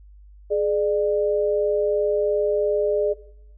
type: tone pair together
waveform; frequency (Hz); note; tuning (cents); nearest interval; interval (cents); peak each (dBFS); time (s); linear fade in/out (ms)
sine; 420 / 597.2; G#4 / D5; +19 / +29; tritone; 610; -20 / -22; 0.5-3.14; 20
effects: noise-tail reverb RT60 0.7 s tail -17 dB re dry + added 50 Hz sine -44 dBFS peak until 3.57 s